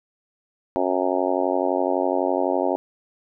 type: harmonic tone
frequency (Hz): 91.9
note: F#2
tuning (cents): -11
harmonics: 3 / 4 / 5 / 6 / 7 / 8 / 9 / 10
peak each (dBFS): -27 / -26 / -30 / -26 / -26 / -30 / -29 / -32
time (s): 0.76-2.76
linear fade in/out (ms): 0
effects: none